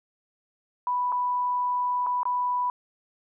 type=tone with dropouts; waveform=sine; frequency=987.8 Hz; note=B5; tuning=in tune; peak=-23 dBFS; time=0.87-2.7 s; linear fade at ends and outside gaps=1 ms; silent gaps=1.12-1.124 / 2.064-2.068 / 2.232-2.254 s; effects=none